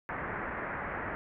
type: low-pass noise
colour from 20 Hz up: white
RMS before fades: -37 dBFS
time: 0.09-1.15 s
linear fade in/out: 0 ms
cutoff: 2000 Hz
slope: 48 dB/octave
effects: none